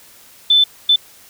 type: tone bursts at uneven times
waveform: sine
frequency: 3520 Hz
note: A7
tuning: in tune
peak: -8 dBFS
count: 2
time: 0.5-0.64 / 0.89-0.96 s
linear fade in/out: 5 ms
effects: white hiss -45 dBFS RMS until 1.29 s